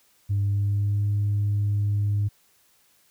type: tone with pitch glide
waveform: sine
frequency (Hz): 100.3 to 102.53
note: G2 to G#2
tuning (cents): +40 to -22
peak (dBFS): -19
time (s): 0.29-2.29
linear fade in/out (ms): 20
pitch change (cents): +38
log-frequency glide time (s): 0.42-1.05
effects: tanh soft clip ceiling -18 dBFS + white hiss -62 dBFS RMS until 3.1 s